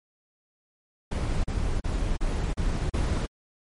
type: noise bursts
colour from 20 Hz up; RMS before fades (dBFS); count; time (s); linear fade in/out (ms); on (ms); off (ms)
brown; -26; 6; 1.11-3.265; 10; 330; 35
effects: MP3 48 kbps